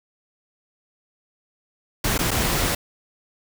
pink noise with dropouts, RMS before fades -22 dBFS, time 2.04-2.75 s, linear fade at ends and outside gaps 5 ms, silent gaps 2.179-2.189 / 2.308-2.313 s, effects none

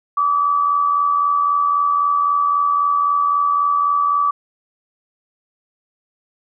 sine tone pair together, 1153.2 / 1237 Hz, D6 / D#6, -32 / -10 cents, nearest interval minor second, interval 122 cents, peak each -14 / -24 dBFS, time 0.17-4.31 s, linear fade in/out 5 ms, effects none

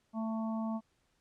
harmonic tone, 222.2 Hz, A3, 17 cents sharp, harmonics 1 / 3 / 4 / 5, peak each -33 / -43 / -45 / -47 dBFS, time 0.13-0.81 s, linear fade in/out 50 ms, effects pink hiss -75 dBFS RMS until 1.2 s + low-pass 9000 Hz 12 dB/octave

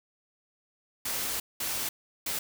white noise bursts at uneven times, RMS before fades -32 dBFS, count 3, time 1.05-1.4 / 1.6-1.89 / 2.26-2.39 s, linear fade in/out 5 ms, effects none

